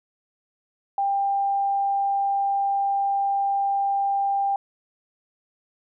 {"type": "tone", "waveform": "sine", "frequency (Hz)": 794, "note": "G5", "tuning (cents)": 22, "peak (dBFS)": -20, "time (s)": [0.98, 4.56], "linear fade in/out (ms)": 2, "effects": []}